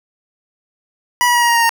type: tone with pitch steps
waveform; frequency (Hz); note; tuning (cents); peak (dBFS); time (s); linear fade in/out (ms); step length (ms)
25% pulse; 976 / 967 / 958.1 / 949.3 / 940.6 / 931.9 / 923.4; B5 / B5 / A#5 / A#5 / A#5 / A#5 / A#5; -21 / -37 / +47 / +31 / +15 / -1 / -17; -7; 1.21-1.693; 0; 69
effects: none